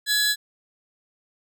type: tone pair together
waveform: sawtooth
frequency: 1689 / 4017 Hz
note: G#6 / B7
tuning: +29 / +29 cents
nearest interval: octave + minor third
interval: 1500 cents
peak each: -19 / -19 dBFS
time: 0.06-0.36 s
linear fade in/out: 50 ms
effects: none